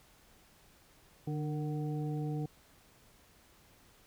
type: harmonic tone with a mistuned harmonic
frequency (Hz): 150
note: D3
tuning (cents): +37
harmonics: 1 / 2 / 3 / 5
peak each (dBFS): -34 / -40 / -44 / -48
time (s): 1.27-2.46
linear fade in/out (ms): 5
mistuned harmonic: 3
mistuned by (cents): +37
effects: pink hiss -63 dBFS RMS until 4.06 s